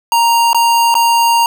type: tone with dropouts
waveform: square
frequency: 932.3 Hz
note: A#5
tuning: in tune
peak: -9 dBFS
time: 0.12-1.46 s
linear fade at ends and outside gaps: 1 ms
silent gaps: 0.531-0.546 / 0.942-0.952 s
effects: none